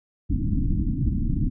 pink low-pass noise, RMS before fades -23 dBFS, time 0.29-1.5 s, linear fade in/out 20 ms, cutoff 310 Hz, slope 96 dB/octave, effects none

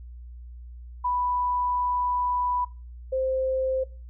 sine tone pair in turn, 987.8 / 523.3 Hz, B5 / C5, 0 / 0 cents, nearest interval major seventh, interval 1100 cents, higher first, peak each -23 dBFS, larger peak neither, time 1.04-2.65 / 3.12-3.84 s, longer first, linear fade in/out 10 ms, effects noise-tail reverb RT60 0.3 s tail -19 dB re dry + added 60 Hz sine -39 dBFS peak until 4.09 s

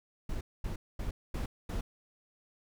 brown noise bursts, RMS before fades -35 dBFS, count 5, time 0.29-1.81 s, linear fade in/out 5 ms, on 120 ms, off 230 ms, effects none

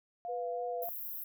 sine tone with vibrato, 698.5 Hz, F5, in tune, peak -37 dBFS, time 0.25-0.89 s, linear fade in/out 0 ms, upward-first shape sine, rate 3.1 Hz, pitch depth 30 cents each way
sine tone, 493.9 Hz, B4, in tune, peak -36 dBFS, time 0.28-0.85 s, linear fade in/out 20 ms
pink high-pass noise, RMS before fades -41 dBFS, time 0.82-1.24 s, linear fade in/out 5 ms, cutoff 12000 Hz, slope 96 dB/octave
effects none

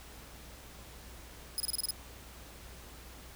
10% pulse tone bursts, 5050 Hz, D#8, 25 cents sharp, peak -25 dBFS, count 7, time 1.58-1.907 s, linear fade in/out 0 ms, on 21 ms, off 30 ms, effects added 60 Hz sine -52 dBFS peak until 3.35 s + pink hiss -52 dBFS RMS until 3.35 s

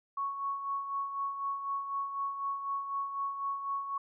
sine tone with tremolo, 1108.7 Hz, C#6, in tune, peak -30 dBFS, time 0.17-3.98 s, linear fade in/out 5 ms, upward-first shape sine, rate 4 Hz, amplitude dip 55%, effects none

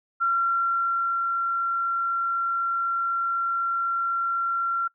sine tone with ADSR envelope, 1368 Hz, F6, 36 cents flat, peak -19 dBFS, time 0.2-4.88 s, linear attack 24 ms, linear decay 1000 ms, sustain -3 dB, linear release 9 ms, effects noise-tail reverb RT60 0.1 s tail -22 dB re dry

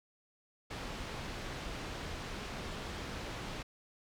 pink low-pass noise, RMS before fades -42 dBFS, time 0.7-3.63 s, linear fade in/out 10 ms, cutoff 4700 Hz, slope 12 dB/octave, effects none

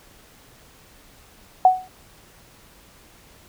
sine tone with exponential decay, 743 Hz, F#5, 7 cents sharp, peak -6 dBFS, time 1.65-1.88 s, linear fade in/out 2 ms, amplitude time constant 49 ms, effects pink hiss -51 dBFS RMS until 3.48 s

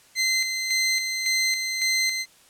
20% pulse tone with tremolo, 2066 Hz, C7, 22 cents flat, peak -15 dBFS, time 0.15-2.26 s, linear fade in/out 50 ms, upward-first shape square, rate 1.8 Hz, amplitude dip 45%, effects white hiss -55 dBFS RMS until 2.49 s + low-pass 11000 Hz 12 dB/octave

